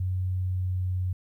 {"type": "tone with pitch glide", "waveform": "sine", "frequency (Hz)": [92.4, 91.76], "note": ["F#2", "F#2"], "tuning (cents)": [-2, -14], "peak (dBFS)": -25, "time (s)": [0, 1.13], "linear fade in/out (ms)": 5, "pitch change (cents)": -12, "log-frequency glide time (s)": [0.22, 0.93], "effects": ["11-bit"]}